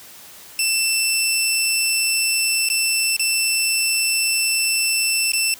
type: tone with dropouts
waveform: 15% pulse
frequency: 2671 Hz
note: E7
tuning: 22 cents sharp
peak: -10 dBFS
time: 0.59-5.54 s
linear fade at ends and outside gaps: 1 ms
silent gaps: 2.688-2.7 / 3.165-3.195 / 5.319-5.334 s
effects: white hiss -42 dBFS RMS until 5.59 s + high-pass 60 Hz 12 dB/octave